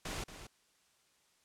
pink noise with echo, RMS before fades -40 dBFS, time 0.05-0.24 s, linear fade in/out 5 ms, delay 230 ms, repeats 1, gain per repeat -10 dB, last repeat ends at 0.47 s, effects white hiss -71 dBFS RMS until 1.44 s + low-pass 9000 Hz 12 dB/octave

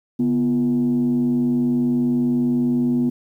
sine tone with frequency modulation, 245 Hz, B3, 14 cents flat, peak -15 dBFS, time 0.19-3.1 s, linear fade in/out 10 ms, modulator 100 Hz, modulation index 0.5, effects tanh soft clip ceiling -12 dBFS + 9-bit

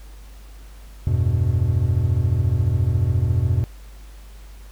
triangle chord, E minor, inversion none, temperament equal with one note detuned, 83.7 / 98 / 123.47 Hz, E2 / G2 / B2, +27 / 0 / 0 cents, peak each -19 dBFS, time 1.07-3.64 s, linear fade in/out 0 ms, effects added 50 Hz sine -38 dBFS peak until 4.71 s + pink hiss -51 dBFS RMS until 4.71 s

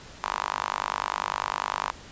sawtooth tone with high-pass filter, 50 Hz, G1, 35 cents sharp, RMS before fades -30 dBFS, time 0.23-1.92 s, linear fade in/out 10 ms, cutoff 1000 Hz, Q 3.9, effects pink hiss -46 dBFS RMS until 2.11 s + resampled to 16000 Hz

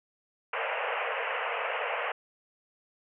pink band-pass noise, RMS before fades -32 dBFS, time 0.53-2.12 s, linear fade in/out 5 ms, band 450 to 2900 Hz, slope 96 dB/octave, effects none

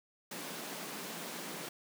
pink high-pass noise, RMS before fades -43 dBFS, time 0.31-1.69 s, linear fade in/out 5 ms, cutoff 160 Hz, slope 48 dB/octave, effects none

